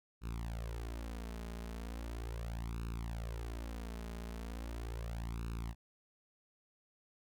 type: tone with flanger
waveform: sawtooth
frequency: 57 Hz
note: A#1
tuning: 38 cents flat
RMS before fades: -42 dBFS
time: 0.21-5.75 s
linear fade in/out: 50 ms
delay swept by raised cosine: 0.75 to 4.85 ms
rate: 0.38 Hz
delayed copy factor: +0.95
effects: none